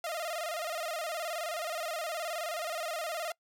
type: tone with vibrato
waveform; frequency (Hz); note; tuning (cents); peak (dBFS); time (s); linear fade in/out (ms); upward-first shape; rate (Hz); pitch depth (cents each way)
sawtooth; 654; E5; -14; -30; 0.04-3.32; 2; square; 19; 89
effects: noise-tail reverb RT60 0.1 s tail -25 dB re dry